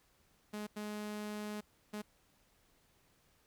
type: tone bursts at uneven times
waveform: sawtooth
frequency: 210 Hz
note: G#3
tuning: 19 cents sharp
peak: -36 dBFS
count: 3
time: 0.53-0.67 / 0.76-1.61 / 1.93-2.02 s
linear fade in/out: 10 ms
effects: pink hiss -71 dBFS RMS until 3.46 s